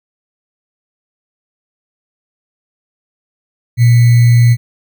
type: tone with sample-and-hold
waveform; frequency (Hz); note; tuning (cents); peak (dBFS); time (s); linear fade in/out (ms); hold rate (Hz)
sine; 119.1; A#2; +38; -4; 3.77-4.57; 50; 2100
effects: none